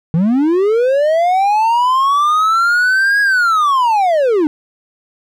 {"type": "linear two-way sweep", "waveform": "triangle", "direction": "up then down", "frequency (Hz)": [153.8, 1661.2, 285.6], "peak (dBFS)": -8, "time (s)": [0.14, 4.47], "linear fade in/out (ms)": 0, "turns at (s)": 3.21, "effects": []}